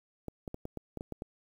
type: clicks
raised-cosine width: 2 ms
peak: -25 dBFS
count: 9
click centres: 0.283 / 0.478 / 0.544 / 0.654 / 0.773 / 0.973 / 1.009 / 1.123 / 1.221 s
effects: 9-bit